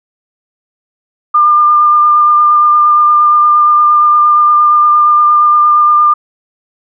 sine tone with vibrato, 1201 Hz, D6, 38 cents sharp, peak -4 dBFS, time 1.34-6.14 s, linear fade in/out 10 ms, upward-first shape sine, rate 8.6 Hz, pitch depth 12 cents each way, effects none

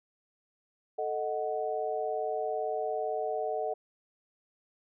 sine chord, D# diminished, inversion second, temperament equal, 440 / 622.3 / 740 Hz, A4 / D#5 / F#5, 0 / 0 / 0 cents, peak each -34 dBFS, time 0.98-3.74 s, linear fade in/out 10 ms, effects none

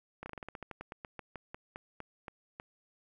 slowing click train, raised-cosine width 0.5 ms, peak -27 dBFS, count 20, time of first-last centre 0.23-2.599 s, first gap 30 ms, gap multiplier 1.14, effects 11-bit

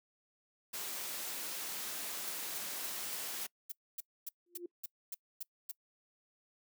white noise, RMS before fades -41 dBFS, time 0.73-3.47 s, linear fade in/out 10 ms
violet noise bursts, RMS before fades -41 dBFS, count 13, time 2.27-5.715 s, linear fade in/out 5 ms, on 25 ms, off 260 ms
sine tone with exponential growth, 349.2 Hz, F4, in tune, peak -37 dBFS, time 4.46-4.66 s, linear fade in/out 5 ms, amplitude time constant 42 ms
effects noise-tail reverb RT60 0.1 s tail -24 dB re dry + high-pass 200 Hz 12 dB/octave

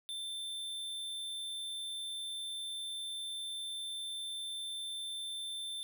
square tone, 3555 Hz, A7, 17 cents sharp, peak -39 dBFS, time 0.09-5.83 s, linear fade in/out 0 ms, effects none

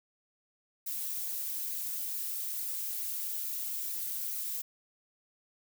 violet noise with flanger, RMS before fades -36 dBFS, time 0.86-4.62 s, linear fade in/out 10 ms, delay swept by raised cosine 0.44 to 5.64 ms, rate 2.3 Hz, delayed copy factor +0.6, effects none

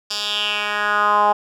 10% pulse tone with band-pass filter sweep, 207.7 Hz, G#3, in tune, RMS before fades -19 dBFS, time 0.1-1.33 s, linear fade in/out 10 ms, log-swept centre 4800 to 850 Hz, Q 3.6, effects none

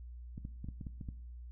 clicks, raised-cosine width 5 ms, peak -30 dBFS, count 8, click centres 0.379 / 0.451 / 0.644 / 0.687 / 0.812 / 0.868 / 1.012 / 1.088 s, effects noise-tail reverb RT60 0.7 s tail -17 dB re dry + added 60 Hz sine -45 dBFS peak until 1.51 s

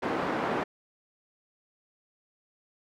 pink band-pass noise, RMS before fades -30 dBFS, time 0.02-0.64 s, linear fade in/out 10 ms, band 260 to 1400 Hz, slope 12 dB/octave, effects none

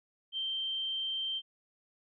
sine tone, 3136 Hz, G7, in tune, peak -32 dBFS, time 0.32-1.42 s, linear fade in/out 50 ms, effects none

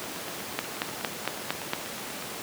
two click trains, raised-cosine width 0.3 ms, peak -21 / -9 dBFS, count 20 / 6, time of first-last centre 0.04-2.346 / 0.59-1.734 s, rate 8.24 / 4.37 Hz, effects pink hiss -36 dBFS RMS until 2.42 s + high-pass 200 Hz 12 dB/octave

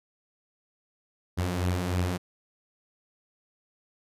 sawtooth beating tone pair, 87.31 / 90.51 Hz, F2 / F#2, 0 / -38 cents, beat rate 3.2 Hz, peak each -28 / -23 dBFS, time 1.37-2.18 s, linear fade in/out 20 ms, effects resampled to 32000 Hz

